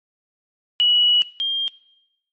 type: tone pair in turn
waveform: sine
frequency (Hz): 2929 / 3204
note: F#7 / G7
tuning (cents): -18 / +37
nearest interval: major second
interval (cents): 155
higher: second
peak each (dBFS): -13 / -19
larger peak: first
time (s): 0.8-1.22 / 1.4-1.68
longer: first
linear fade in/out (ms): 0
effects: noise-tail reverb RT60 0.9 s tail -21 dB re dry + MP3 32 kbps